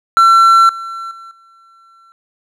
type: tone with level steps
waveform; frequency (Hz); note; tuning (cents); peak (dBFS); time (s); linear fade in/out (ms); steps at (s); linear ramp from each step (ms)
triangle; 1350; E6; +41; -3 / -21 / -30 / -42; 0.17-2.12; 0; 0.69 / 1.11 / 1.31; 2
effects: none